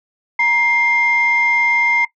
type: tone pair together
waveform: sine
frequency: 945.5 / 2106 Hz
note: A#5 / C7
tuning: +24 / +11 cents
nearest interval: octave + major second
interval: 1387 cents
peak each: -17 / -13 dBFS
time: 0.39-2.05 s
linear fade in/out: 5 ms
effects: noise-tail reverb RT60 0.1 s tail -18 dB re dry + tanh soft clip ceiling -6 dBFS